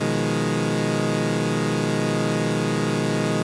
20% pulse chord, F half-diminished seventh, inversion second, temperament equal, 123.47 / 155.56 / 174.61 / 207.7 Hz, Cb3 / Eb3 / F3 / Ab3, 0 / 0 / 0 / 0 cents, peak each -22 / -20 / -25 / -20 dBFS, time 0-3.43 s, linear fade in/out 10 ms, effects resampled to 22050 Hz + 7-bit

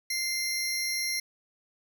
25% pulse tone pair together, 2093 / 5588 Hz, C7 / F8, 0 / 0 cents, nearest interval octave + perfect fourth, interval 1700 cents, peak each -27 dBFS, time 0.1-1.2 s, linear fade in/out 5 ms, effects 10-bit

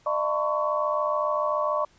sine tone cluster, 604 / 671 / 904 / 1025 / 1119 Hz, D5 / E5 / A5 / C6 / C#6, +48 / +31 / +47 / -36 / +16 cents, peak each -26 / -35 / -35 / -31 / -27 dBFS, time 0.06-1.85 s, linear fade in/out 5 ms, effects pink hiss -60 dBFS RMS until 1.98 s + resampled to 16000 Hz

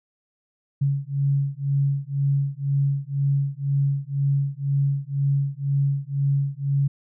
sine beating tone pair, 138.59 / 140.59 Hz, C#3 / C#3, 0 / +25 cents, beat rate 2 Hz, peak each -23 dBFS, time 0.81-6.88 s, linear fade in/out 10 ms, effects none

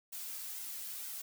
blue noise with flanger, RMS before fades -43 dBFS, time 0.12-1.22 s, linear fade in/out 10 ms, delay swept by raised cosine 1.7 to 2.8 ms, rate 2.1 Hz, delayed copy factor -0.5, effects none

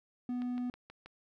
triangle tone, 246.9 Hz, B3, in tune, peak -31 dBFS, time 0.29-0.7 s, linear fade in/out 2 ms
click train, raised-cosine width 0.3 ms, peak -34 dBFS, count 5, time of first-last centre 0.42-1.06 s, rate 6.25 Hz
effects none

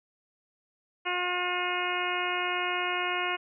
harmonic tone, 358.2 Hz, F4, 44 cents sharp, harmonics 1 / 2 / 3 / 4 / 5 / 6 / 7 / 8, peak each -36 / -35 / -34 / -35 / -39 / -35 / -36 / -36 dBFS, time 1.05-3.37 s, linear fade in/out 20 ms, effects none

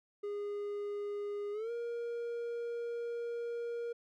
triangle tone with pitch glide, 410.1 to 471.1 Hz, G#4 to A#4, -22 to +18 cents, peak -34 dBFS, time 0.23-3.93 s, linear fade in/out 10 ms, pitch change +240 cents, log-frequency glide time 1.52-1.71 s, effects none

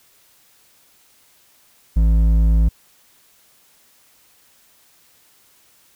sine tone with hard clipping, 54.7 Hz, A1, 9 cents flat, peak -13 dBFS, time 1.96-2.69 s, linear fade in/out 10 ms, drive 7 dB, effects white hiss -55 dBFS RMS until 5.95 s

